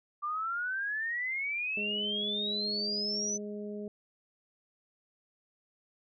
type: exponential sweep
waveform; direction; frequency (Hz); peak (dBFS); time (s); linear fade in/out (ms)
sine; up; 1174.7 to 6120; -31; 0.22-3.38; 20
type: harmonic tone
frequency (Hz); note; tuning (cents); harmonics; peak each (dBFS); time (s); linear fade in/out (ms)
207.7; G#3; 0; 1 / 2 / 3; -39 / -40 / -47; 1.77-3.88; 2
effects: none